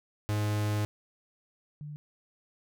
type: tone pair in turn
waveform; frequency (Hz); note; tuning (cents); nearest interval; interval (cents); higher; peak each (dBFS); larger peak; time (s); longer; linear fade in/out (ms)
45% pulse / sine; 105.1 / 148.63; G#2 / D3; +21 / +21; tritone; 600; second; -27 / -38; first; 0.29-0.85 / 1.81-1.96; first; 0
effects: none